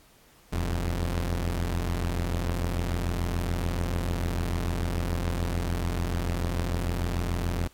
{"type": "tone pair together", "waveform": "sawtooth", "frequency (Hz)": [40.24, 87.31], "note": ["E1", "F2"], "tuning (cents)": [-41, 0], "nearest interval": "octave + minor second", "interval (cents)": 1341, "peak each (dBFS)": -25, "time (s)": [0.52, 7.68], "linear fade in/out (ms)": 10, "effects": ["pink hiss -58 dBFS RMS until 7.73 s", "AAC 64 kbps"]}